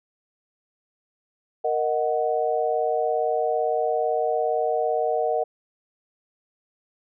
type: chord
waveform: sine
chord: D# minor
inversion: second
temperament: equal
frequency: 466.2 / 622.3 / 740 Hz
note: A#4 / D#5 / F#5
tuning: 0 / 0 / 0 cents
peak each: -25 dBFS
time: 1.64-5.44 s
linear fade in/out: 10 ms
effects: none